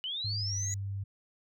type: linear sweep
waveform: sine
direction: up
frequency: 2908 to 6840 Hz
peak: -33 dBFS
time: 0.04-0.74 s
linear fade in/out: 0 ms
type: tone with exponential growth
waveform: 20% pulse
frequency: 1975.5 Hz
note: B6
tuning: in tune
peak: -39 dBFS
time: 0.23-0.74 s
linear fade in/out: 2 ms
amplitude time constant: 110 ms
type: tone with pitch glide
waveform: sine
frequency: 103.83 to 98.68 Hz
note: G#2 to G2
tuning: 0 to +12 cents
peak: -33 dBFS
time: 0.24-1.04 s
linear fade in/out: 10 ms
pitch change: -88 cents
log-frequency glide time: 0.4-0.46 s
effects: none